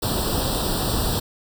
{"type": "noise with comb filter", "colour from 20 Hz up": "pink", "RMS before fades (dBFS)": -23, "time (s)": [0.02, 1.2], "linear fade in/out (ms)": 10, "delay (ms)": 0.23, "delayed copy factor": 0.95, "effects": []}